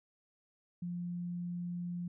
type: tone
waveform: sine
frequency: 175.2 Hz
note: F3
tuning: 6 cents sharp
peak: -36 dBFS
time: 0.82-2.08 s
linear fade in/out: 5 ms
effects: none